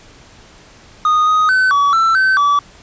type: tone with pitch steps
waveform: triangle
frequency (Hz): 1236 / 1250 / 1518 / 1137 / 1335 / 1536 / 1150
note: D#6 / D#6 / F#6 / C#6 / E6 / G6 / D6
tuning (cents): -12 / +8 / +44 / +44 / +22 / -36 / -37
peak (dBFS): -8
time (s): 1.05-2.59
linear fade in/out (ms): 2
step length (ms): 220
effects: pink hiss -43 dBFS RMS until 2.82 s + resampled to 16000 Hz